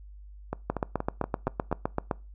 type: two click trains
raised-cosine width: 1 ms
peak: -16 / -12 dBFS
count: 6 / 12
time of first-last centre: 0.53-1.715 / 0.7-2.112 s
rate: 4.22 / 7.79 Hz
effects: noise-tail reverb RT60 0.3 s tail -23 dB re dry + added 50 Hz sine -44 dBFS peak until 2.34 s